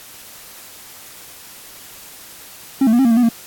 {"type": "tone with pitch steps", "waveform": "triangle", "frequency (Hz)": [270, 220.8, 239.3, 268.7, 233.6, 225.8, 245.3, 230.5], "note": ["C#4", "A3", "A#3", "C4", "A#3", "A3", "B3", "A#3"], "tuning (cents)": [-45, 6, 46, 46, 4, 45, -12, -19], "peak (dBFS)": -8, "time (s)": [2.81, 3.29], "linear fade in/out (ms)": 5, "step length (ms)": 60, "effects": ["white hiss -39 dBFS RMS until 3.46 s", "AAC 64 kbps"]}